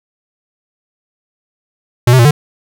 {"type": "tone with pitch steps", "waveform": "square", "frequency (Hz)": [121.5, 129.7, 117.7, 148.3], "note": ["B2", "C3", "A#2", "D3"], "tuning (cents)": [-28, -15, 17, 17], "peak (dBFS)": -5, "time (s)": [2.07, 2.31], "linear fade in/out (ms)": 5, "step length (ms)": 60, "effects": []}